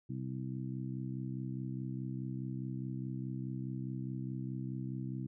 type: harmonic tone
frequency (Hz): 64.8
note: C2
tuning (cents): -16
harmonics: 2 / 3 / 4 / 5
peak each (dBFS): -39 / -43 / -45 / -47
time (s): 0.09-5.27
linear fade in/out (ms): 10
effects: none